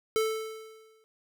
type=tone with exponential decay; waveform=square; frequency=440 Hz; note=A4; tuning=in tune; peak=-23 dBFS; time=0.16-1.04 s; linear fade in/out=0 ms; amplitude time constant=190 ms; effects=none